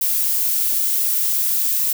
violet noise, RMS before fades -19 dBFS, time 0.01-1.93 s, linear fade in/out 5 ms, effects none

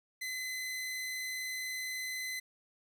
sawtooth tone, 2031 Hz, B6, 48 cents sharp, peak -33 dBFS, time 0.21-2.4 s, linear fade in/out 10 ms, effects none

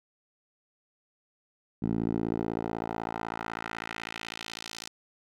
10% pulse tone with band-pass filter sweep, 56 Hz, A1, 31 cents sharp, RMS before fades -34 dBFS, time 1.82-4.89 s, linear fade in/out 10 ms, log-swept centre 220 to 5500 Hz, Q 1.3, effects none

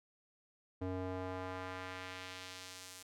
square tone with band-pass filter sweep, 92.5 Hz, F#2, in tune, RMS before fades -44 dBFS, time 0.81-3.03 s, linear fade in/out 10 ms, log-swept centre 370 to 8700 Hz, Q 0.83, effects none

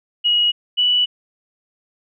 sine tone pair in turn, 2900 / 2956 Hz, F#7 / F#7, -35 / -2 cents, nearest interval unison, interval 33 cents, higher second, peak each -13 dBFS, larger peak neither, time 0.24-0.52 / 0.77-1.06 s, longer second, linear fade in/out 20 ms, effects none

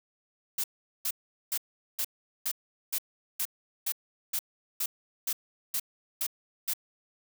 blue noise bursts, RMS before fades -30 dBFS, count 14, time 0.58-6.736 s, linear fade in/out 5 ms, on 59 ms, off 410 ms, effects none

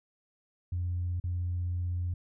sine tone with dropouts, 88.4 Hz, F2, 22 cents sharp, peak -28 dBFS, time 0.72-2.14 s, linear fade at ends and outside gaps 5 ms, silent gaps 1.2-1.239 s, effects tanh soft clip ceiling -25 dBFS

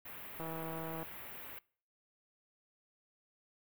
white band-stop noise, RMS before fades -48 dBFS, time 0.05-1.59 s, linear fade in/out 5 ms, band 2700 to 14000 Hz, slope 24 dB/octave
click train, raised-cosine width 1 ms, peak -30 dBFS, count 103, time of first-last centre 0.4-1.03 s, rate 162 Hz
effects noise-tail reverb RT60 0.5 s tail -24 dB re dry

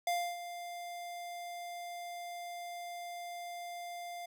square tone with ADSR envelope, 698.5 Hz, F5, in tune, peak -30 dBFS, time 0.07-4.26 s, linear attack 3 ms, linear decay 290 ms, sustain -12 dB, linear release 7 ms, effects none

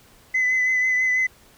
sine tone with vibrato, 2020 Hz, B6, 39 cents sharp, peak -16 dBFS, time 0.34-1.27 s, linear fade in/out 10 ms, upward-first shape triangle, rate 6.1 Hz, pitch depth 28 cents each way, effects tanh soft clip ceiling -15 dBFS + pink hiss -53 dBFS RMS until 1.57 s

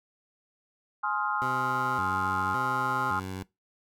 sine chord, F minor seventh, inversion first, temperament just, 838.1 / 1047.7 / 1257.2 / 1396.9 Hz, Ab5 / C6 / Eb6 / F6, +16 / +2 / +18 / 0 cents, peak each -32 dBFS, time 1.03-3.2 s, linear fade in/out 10 ms
15% pulse tone with vibrato, 110 Hz, A2, in tune, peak -28 dBFS, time 1.42-3.43 s, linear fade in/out 0 ms, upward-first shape square, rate 0.89 Hz, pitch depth 270 cents each way
effects noise-tail reverb RT60 0.2 s tail -21 dB re dry

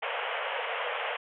pink band-pass noise, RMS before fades -33 dBFS, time 0.02-1.17 s, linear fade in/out 10 ms, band 460 to 3200 Hz, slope 96 dB/octave, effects none

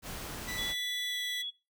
pink noise, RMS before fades -41 dBFS, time 0.02-0.75 s, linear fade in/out 50 ms
sawtooth tone, 1975.5 Hz, B6, in tune, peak -33 dBFS, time 0.47-1.43 s, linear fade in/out 20 ms
sine tone with pitch glide, 3400 to 3367 Hz, G#7 to G#7, +40 to +23 cents, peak -34 dBFS, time 0.57-1.51 s, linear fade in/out 20 ms, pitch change -17 cents, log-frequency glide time 1.06-1.17 s
effects noise-tail reverb RT60 0.3 s tail -24 dB re dry

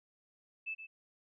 sine tone with echo, 2627 Hz, E7, 7 cents flat, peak -36 dBFS, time 0.66-0.75 s, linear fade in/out 20 ms, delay 120 ms, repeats 1, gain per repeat -9 dB, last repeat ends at 0.87 s, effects none

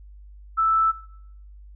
sine tone, 1318.5 Hz, E6, in tune, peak -17 dBFS, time 0.57-0.92 s, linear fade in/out 20 ms, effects noise-tail reverb RT60 0.7 s tail -19 dB re dry + added 50 Hz sine -42 dBFS peak until 1.75 s

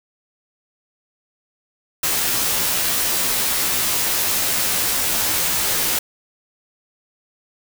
white noise with comb filter, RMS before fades -20 dBFS, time 2.03-5.99 s, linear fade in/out 5 ms, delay 14 ms, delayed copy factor -0.8, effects none

